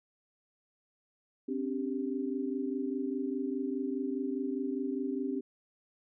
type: chord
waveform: sine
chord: C suspended second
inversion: none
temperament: equal with one note detuned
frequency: 261.6 / 286.5 / 392 Hz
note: C4 / D4 / G4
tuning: 0 / -43 / 0 cents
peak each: -34 / -36 / -37 dBFS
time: 1.48-5.41 s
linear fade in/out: 10 ms
effects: none